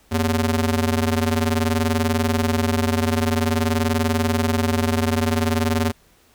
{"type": "ring-modulated tone", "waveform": "sawtooth", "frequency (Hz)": 162.3, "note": "E3", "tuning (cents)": -27, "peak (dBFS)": -11, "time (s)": [0.11, 5.92], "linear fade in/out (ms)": 20, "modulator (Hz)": 70.9, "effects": ["pink hiss -56 dBFS RMS until 6.34 s"]}